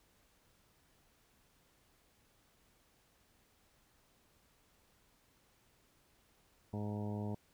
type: harmonic tone with a mistuned harmonic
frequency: 104.4 Hz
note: G#2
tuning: 10 cents sharp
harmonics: 1 / 2 / 3 / 4 / 5 / 6 / 7 / 8 / 9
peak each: -40 / -41 / -49 / -48 / -53 / -52 / -54 / -56 / -56 dBFS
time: 6.73-7.35 s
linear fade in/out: 5 ms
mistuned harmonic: 8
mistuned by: +53 cents
effects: pink hiss -71 dBFS RMS until 7.53 s